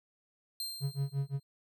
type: tone with exponential decay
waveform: sawtooth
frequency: 4169 Hz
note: C8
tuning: 7 cents flat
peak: -31 dBFS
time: 0.6-1.43 s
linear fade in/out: 1 ms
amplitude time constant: 180 ms
type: tone with tremolo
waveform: triangle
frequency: 138.59 Hz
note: C#3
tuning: in tune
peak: -26 dBFS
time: 0.8-1.4 s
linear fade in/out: 50 ms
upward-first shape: sine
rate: 5.7 Hz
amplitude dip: 100%
effects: none